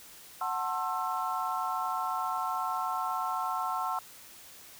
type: chord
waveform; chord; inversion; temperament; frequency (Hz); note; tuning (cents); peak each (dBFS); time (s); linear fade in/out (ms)
sine; F# half-diminished seventh; none; just; 740 / 888 / 1065.6 / 1332; F#5 / A5 / C6 / E6; 0 / +16 / +31 / +18; -35 / -36 / -34 / -35; 0.41-3.99; 2
effects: white hiss -51 dBFS RMS until 4.79 s